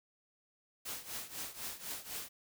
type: noise with tremolo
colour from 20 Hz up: white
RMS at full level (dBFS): -40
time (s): 0.85-2.29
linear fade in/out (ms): 10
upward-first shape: triangle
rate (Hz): 4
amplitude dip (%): 85
effects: none